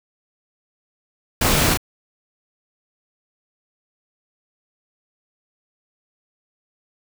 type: noise with echo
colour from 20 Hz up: pink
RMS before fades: -19 dBFS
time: 1.41-1.74 s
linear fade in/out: 5 ms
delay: 34 ms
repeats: 1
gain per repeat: -2 dB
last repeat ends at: 1.774 s
effects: none